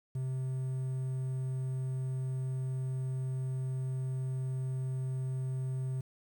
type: tone with quantisation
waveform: triangle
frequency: 130.3 Hz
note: C3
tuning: 7 cents flat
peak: -30 dBFS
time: 0.15-6.01 s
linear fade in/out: 5 ms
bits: 10
effects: none